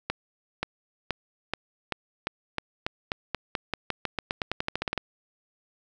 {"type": "accelerating click train", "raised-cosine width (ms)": 0.3, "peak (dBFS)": -11, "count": 25, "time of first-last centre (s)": [0.1, 4.977], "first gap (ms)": 530, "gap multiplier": 0.9, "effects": []}